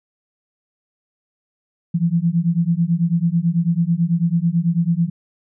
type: beating tone pair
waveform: sine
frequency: 164.81 / 173.91 Hz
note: E3 / F3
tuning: 0 / -7 cents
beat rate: 9.1 Hz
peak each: -18 dBFS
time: 1.94-5.1 s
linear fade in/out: 10 ms
effects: none